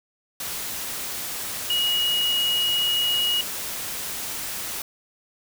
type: tone in noise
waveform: sine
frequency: 2892 Hz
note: F#7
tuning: 40 cents flat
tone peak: -20 dBFS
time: 1.7-3.41 s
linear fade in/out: 2 ms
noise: white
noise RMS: -31 dBFS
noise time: 0.4-4.82 s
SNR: +8 dB
effects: none